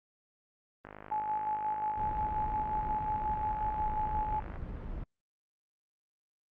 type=click train; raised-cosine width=0.5 ms; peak=-29 dBFS; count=192; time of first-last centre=0.85-4.559 s; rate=51.5 Hz
type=tone with tremolo; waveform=sine; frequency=856 Hz; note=A5; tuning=48 cents flat; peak=-29 dBFS; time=1.11-4.4 s; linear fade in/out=10 ms; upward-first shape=square; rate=5.6 Hz; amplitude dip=35%
type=noise; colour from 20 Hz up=brown; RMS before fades=-39 dBFS; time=1.97-5.04 s; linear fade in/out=5 ms
effects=low-pass 2000 Hz 12 dB/octave + Opus 32 kbps